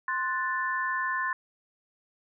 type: chord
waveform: sine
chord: F# diminished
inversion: second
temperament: equal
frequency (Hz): 1046.5 / 1480 / 1760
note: C6 / F#6 / A6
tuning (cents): 0 / 0 / 0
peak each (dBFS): -30 / -35 / -30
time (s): 0.08-1.33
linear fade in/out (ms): 2
effects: none